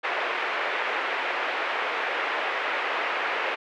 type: band-pass noise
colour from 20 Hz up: white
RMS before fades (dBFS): -28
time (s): 0.03-3.56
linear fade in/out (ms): 20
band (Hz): 400 to 2400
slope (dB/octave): 24
effects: none